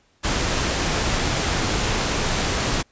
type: noise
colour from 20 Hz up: pink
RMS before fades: -22 dBFS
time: 0.23-2.83 s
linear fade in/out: 20 ms
effects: pink hiss -61 dBFS RMS until 2.91 s + resampled to 16000 Hz